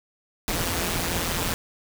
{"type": "noise with amplitude modulation", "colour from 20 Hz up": "pink", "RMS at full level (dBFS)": -23, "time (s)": [0.48, 1.54], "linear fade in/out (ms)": 0, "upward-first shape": "sine", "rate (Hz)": 171, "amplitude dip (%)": 75, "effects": []}